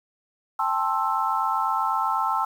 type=chord; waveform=sine; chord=A minor seventh; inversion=third; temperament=just; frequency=792 / 880 / 1056 / 1320 Hz; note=G5 / A5 / C6 / E6; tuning=+18 / 0 / +16 / +2 cents; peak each=-29 / -26 / -27 / -26 dBFS; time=0.59-2.45 s; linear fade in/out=5 ms; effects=8-bit